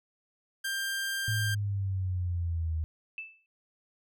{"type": "tone", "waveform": "sawtooth", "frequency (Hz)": 1588, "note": "G6", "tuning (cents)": 22, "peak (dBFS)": -27, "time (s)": [0.64, 1.55], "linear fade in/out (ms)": 10}
{"type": "exponential sweep", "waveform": "sine", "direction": "down", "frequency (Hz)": [110, 78.3], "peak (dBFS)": -28, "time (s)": [1.28, 2.84], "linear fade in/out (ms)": 0}
{"type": "tone with exponential decay", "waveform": "sine", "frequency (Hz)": 2637, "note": "E7", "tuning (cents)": 0, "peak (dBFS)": -33, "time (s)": [3.18, 3.46], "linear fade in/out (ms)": 1, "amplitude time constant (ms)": 59}
{"effects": []}